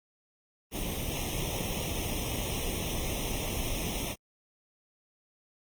pink noise with comb filter, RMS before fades -33 dBFS, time 0.71-4.16 s, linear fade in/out 50 ms, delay 0.33 ms, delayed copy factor +0.95, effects Opus 24 kbps

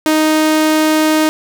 sawtooth tone, 311.1 Hz, D#4, in tune, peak -6 dBFS, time 0.06-1.29 s, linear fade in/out 0 ms, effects none

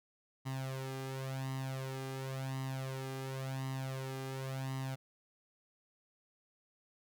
sawtooth tone with flanger, 132.9 Hz, C3, 27 cents sharp, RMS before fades -40 dBFS, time 0.45-4.96 s, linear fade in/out 20 ms, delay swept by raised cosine 1 to 2.5 ms, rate 0.93 Hz, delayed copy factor +0.75, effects none

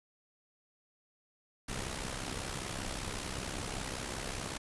pink noise with amplitude modulation, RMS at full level -36 dBFS, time 1.68-4.58 s, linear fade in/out 10 ms, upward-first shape sine, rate 65.2 Hz, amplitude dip 65%, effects resampled to 24000 Hz

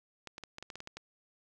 clicks, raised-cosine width 0.2 ms, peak -26 dBFS, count 10, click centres 0.273 / 0.381 / 0.437 / 0.584 / 0.626 / 0.702 / 0.756 / 0.804 / 0.874 / 0.97 s, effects none

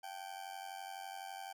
40% pulse tone with amplitude modulation, 777 Hz, G5, 16 cents flat, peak -40 dBFS, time 0.03-1.53 s, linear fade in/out 10 ms, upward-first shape sine, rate 91.9 Hz, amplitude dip 80%, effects none

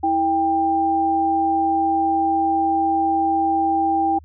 sine tone pair together, 326 / 792 Hz, E4 / G5, -19 / +18 cents, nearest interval octave + minor third, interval 1537 cents, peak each -22 / -17 dBFS, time 0.03-4.19 s, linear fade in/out 10 ms, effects added 78 Hz sine -42 dBFS peak until 4.24 s

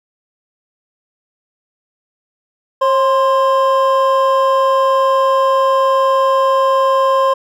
triangle tone pair together, 538.9 / 1046.5 Hz, C#5 / C6, -49 / 0 cents, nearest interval major seventh, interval 1149 cents, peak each -11 dBFS, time 2.81-7.34 s, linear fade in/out 10 ms, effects none

